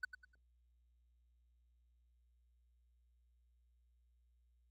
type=tone with echo; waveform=triangle; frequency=1500 Hz; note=F#6; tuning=23 cents sharp; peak=-34 dBFS; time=0.03-0.05 s; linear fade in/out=5 ms; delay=100 ms; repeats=3; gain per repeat=-10 dB; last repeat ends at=0.35 s; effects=added 60 Hz sine -70 dBFS peak until 4.7 s + Opus 32 kbps